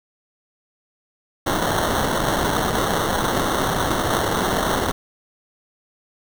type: noise with sample-and-hold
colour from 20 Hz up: blue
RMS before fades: -21 dBFS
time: 1.46-4.92 s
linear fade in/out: 10 ms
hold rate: 2450 Hz
effects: none